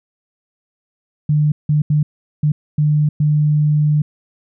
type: tone bursts at uneven times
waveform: sine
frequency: 150 Hz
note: D3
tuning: 37 cents sharp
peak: -11 dBFS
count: 6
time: 1.29-1.52 / 1.69-1.82 / 1.9-2.03 / 2.43-2.52 / 2.78-3.09 / 3.2-4.02 s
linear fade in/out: 5 ms
effects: none